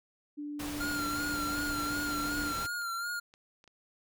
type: tone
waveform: sine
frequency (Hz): 293.7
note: D4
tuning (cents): 0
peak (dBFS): -36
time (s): 0.37-2.53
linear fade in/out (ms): 20
type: noise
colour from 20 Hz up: pink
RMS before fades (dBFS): -40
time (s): 0.59-2.67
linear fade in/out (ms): 10
type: tone with vibrato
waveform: square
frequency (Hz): 1396.9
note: F6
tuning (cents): 0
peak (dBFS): -34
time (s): 0.8-3.2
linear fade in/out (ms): 10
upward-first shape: sine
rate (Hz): 2.7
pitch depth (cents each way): 46
type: clicks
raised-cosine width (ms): 0.2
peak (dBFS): -40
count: 9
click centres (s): 1.735 / 2.018 / 2.117 / 2.165 / 2.398 / 2.818 / 3.339 / 3.641 / 3.677
effects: none